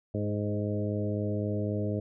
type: harmonic tone with a mistuned harmonic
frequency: 103.83 Hz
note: G#2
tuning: in tune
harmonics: 1 / 2 / 3 / 4 / 5 / 6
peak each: -31 / -34 / -36 / -37 / -38 / -39 dBFS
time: 0.14-2 s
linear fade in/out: 5 ms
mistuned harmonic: 4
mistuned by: +16 cents
effects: none